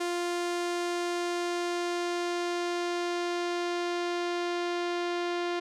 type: tone with low-pass filter sweep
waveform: sawtooth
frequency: 349.2 Hz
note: F4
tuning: in tune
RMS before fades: -31 dBFS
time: 0-5.6 s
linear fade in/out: 10 ms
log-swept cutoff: 8700 to 4200 Hz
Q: 0.96
effects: none